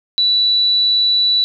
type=tone; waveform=sine; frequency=3951 Hz; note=B7; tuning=in tune; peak=-11 dBFS; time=0.18-1.44 s; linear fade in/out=0 ms; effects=none